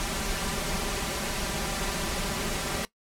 pink noise with comb filter, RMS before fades -30 dBFS, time 0-2.85 s, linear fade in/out 0 ms, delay 5.1 ms, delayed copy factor +0.6, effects noise-tail reverb RT60 0.1 s tail -19 dB re dry + low-pass 11000 Hz 12 dB/octave

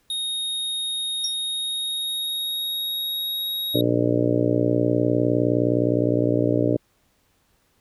square tone with pitch glide, 3729 to 3785 Hz, A#7 to A#7, 0 to +26 cents, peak -25 dBFS, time 0.1-3.81 s, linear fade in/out 2 ms, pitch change +26 cents, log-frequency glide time 1.31-3.5 s
sine tone with exponential decay, 5588 Hz, F8, in tune, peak -20 dBFS, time 1.24-1.35 s, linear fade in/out 5 ms, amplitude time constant 23 ms
harmonic tone, 59.6 Hz, A#1, 39 cents sharp, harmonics 2 / 3 / 4 / 5 / 6 / 7 / 8 / 9 / 10, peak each -25 / -32 / -31 / -22 / -28 / -27 / -28 / -29 / -27 dBFS, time 3.74-6.77 s, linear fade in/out 10 ms
effects pink hiss -65 dBFS RMS until 7.8 s

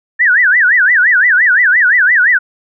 sine tone with vibrato, 1700 Hz, G#6, 40 cents sharp, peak -6 dBFS, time 0.19-2.39 s, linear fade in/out 20 ms, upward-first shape sine, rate 5.8 Hz, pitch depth 280 cents each way, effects none

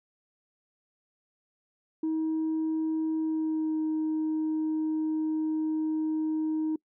sine tone with pitch glide, 317.4 to 313 Hz, D#4 to D#4, +35 to +10 cents, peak -24 dBFS, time 2.03-6.76 s, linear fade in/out 5 ms, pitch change -25 cents, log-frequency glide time 3.18-3.8 s, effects noise-tail reverb RT60 0.1 s tail -25 dB re dry + tanh soft clip ceiling -24 dBFS

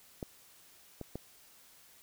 clicks, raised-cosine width 2 ms, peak -24 / -27 / -25 dBFS, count 3, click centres 0.228 / 1.013 / 1.156 s, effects white hiss -60 dBFS RMS until 2.02 s

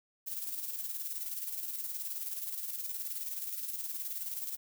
violet noise with tremolo, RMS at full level -37 dBFS, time 0.26-4.57 s, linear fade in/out 20 ms, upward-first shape square, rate 19 Hz, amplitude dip 45%, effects none

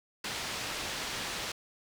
white low-pass noise, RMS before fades -37 dBFS, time 0.24-1.52 s, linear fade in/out 5 ms, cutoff 4700 Hz, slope 12 dB/octave, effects none

